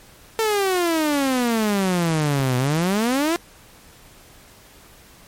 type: exponential two-way sweep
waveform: sawtooth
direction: down then up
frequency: 451.9 to 123.47 to 350.1 Hz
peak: -14 dBFS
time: 0.39-3.36 s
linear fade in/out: 0 ms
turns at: 2.57 s
effects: pink hiss -48 dBFS RMS until 5.27 s + MP3 64 kbps